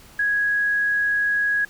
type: tone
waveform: sine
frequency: 1661.2 Hz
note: G#6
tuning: in tune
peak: -18 dBFS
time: 0.19-1.65 s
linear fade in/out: 5 ms
effects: pink hiss -48 dBFS RMS until 1.69 s